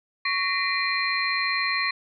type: tone cluster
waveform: sine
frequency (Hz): 1116 / 1857 / 2031 / 2394 / 4158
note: C#6 / A#6 / B6 / D7 / C8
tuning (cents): +11 / -7 / +48 / +33 / -12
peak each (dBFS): -29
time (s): 0.25-1.91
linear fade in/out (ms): 5
effects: none